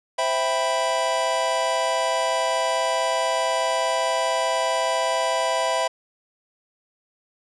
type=chord; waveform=square; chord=C major seventh; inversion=none; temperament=equal; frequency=523.3 / 659.3 / 784 / 987.8 Hz; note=C5 / E5 / G5 / B5; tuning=0 / 0 / 0 / 0 cents; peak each=-29 / -25 / -30 / -26 dBFS; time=0.18-5.88 s; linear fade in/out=10 ms; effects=resampled to 22050 Hz + 9-bit